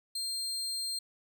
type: tone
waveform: 30% pulse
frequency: 4200 Hz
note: C8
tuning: 6 cents sharp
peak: -30 dBFS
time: 0.15-0.99 s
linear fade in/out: 5 ms
effects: none